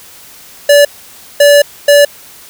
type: tone bursts at uneven times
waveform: square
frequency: 577 Hz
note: D5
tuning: 31 cents flat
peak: -3 dBFS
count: 3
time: 0.69-0.85 / 1.4-1.62 / 1.88-2.05 s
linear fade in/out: 5 ms
effects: white hiss -36 dBFS RMS until 2.49 s